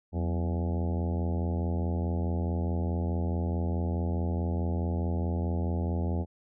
harmonic tone with a mistuned harmonic, 84.7 Hz, E2, 48 cents sharp, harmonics 1 / 2 / 3 / 4 / 5 / 6 / 7 / 8 / 9 / 10, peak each -28 / -34 / -38 / -40 / -42 / -44 / -45 / -46 / -47 / -48 dBFS, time 0.12-6.26 s, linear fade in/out 50 ms, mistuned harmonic 2, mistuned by +130 cents, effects none

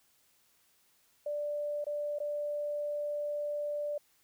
sine tone with dropouts, 588 Hz, D5, 2 cents sharp, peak -32 dBFS, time 1.26-3.98 s, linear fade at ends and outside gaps 5 ms, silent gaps 1.843-1.866 / 2.187-2.201 s, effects white hiss -69 dBFS RMS until 4.23 s

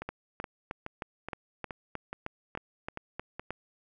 two click trains, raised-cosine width 0.5 ms, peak -20 / -22 dBFS, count 12 / 9, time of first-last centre 0.09-3.506 / 0.02-3.396 s, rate 3.22 / 2.37 Hz, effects none

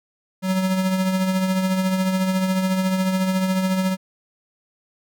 square tone with tremolo, 187.8 Hz, F#3, 26 cents sharp, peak -17 dBFS, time 0.42-3.97 s, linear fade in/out 50 ms, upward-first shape triangle, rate 14 Hz, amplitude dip 50%, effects none

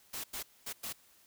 white noise bursts at uneven times, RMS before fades -40 dBFS, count 4, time 0.13-0.24 / 0.33-0.43 / 0.66-0.73 / 0.83-0.93 s, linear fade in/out 10 ms, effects white hiss -64 dBFS RMS until 1.26 s

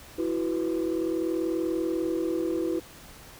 sine chord, E suspended second, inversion none, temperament equal, 329.6 / 370 / 493.9 Hz, E4 / F#4 / B4, 0 / 0 / 0 cents, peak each -26 / -29 / -32 dBFS, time 0.18-2.8 s, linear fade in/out 10 ms, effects tanh soft clip ceiling -20 dBFS + pink hiss -48 dBFS RMS until 3.39 s

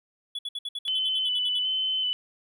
triangle tone bursts, 3400 Hz, G#7, 40 cents sharp, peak -28 dBFS, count 13, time 0.35-1.589 s, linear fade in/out 5 ms, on 39 ms, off 61 ms
sine tone with vibrato, 3021 Hz, F#7, 35 cents sharp, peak -24 dBFS, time 0.88-2.13 s, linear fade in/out 0 ms, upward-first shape square, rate 1.3 Hz, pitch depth 18 cents each way
effects none

